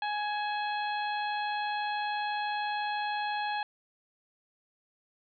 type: harmonic tone with a mistuned harmonic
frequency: 834 Hz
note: G#5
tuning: 7 cents sharp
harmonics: 1 / 2 / 3 / 4 / 5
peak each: -31 / -37 / -41 / -43 / -45 dBFS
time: 0.02-3.63 s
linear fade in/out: 2 ms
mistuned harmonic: 3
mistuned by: +41 cents
effects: none